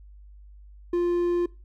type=tone; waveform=triangle; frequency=349.2 Hz; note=F4; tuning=in tune; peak=-19 dBFS; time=0.93-1.46 s; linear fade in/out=5 ms; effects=noise-tail reverb RT60 0.3 s tail -22 dB re dry + added 50 Hz sine -45 dBFS peak until 1.64 s